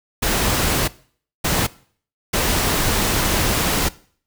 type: noise bursts at uneven times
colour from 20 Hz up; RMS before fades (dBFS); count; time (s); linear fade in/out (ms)
pink; -19; 3; 0.22-0.88 / 1.44-1.67 / 2.33-3.89; 10
effects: noise-tail reverb RT60 0.5 s tail -20 dB re dry